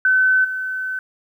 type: tone with level steps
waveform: sine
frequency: 1520 Hz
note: F#6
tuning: 46 cents sharp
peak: -12 / -22 dBFS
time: 0.05-0.99 s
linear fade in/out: 2 ms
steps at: 0.44 s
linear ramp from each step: 10 ms
effects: 9-bit